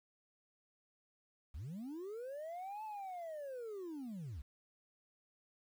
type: linear two-way sweep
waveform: sine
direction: up then down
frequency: 56.6 to 880 to 56.6 Hz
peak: -40 dBFS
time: 1.54-4.42 s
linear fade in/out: 10 ms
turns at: 2.84 s
effects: tanh soft clip ceiling -42 dBFS + 11-bit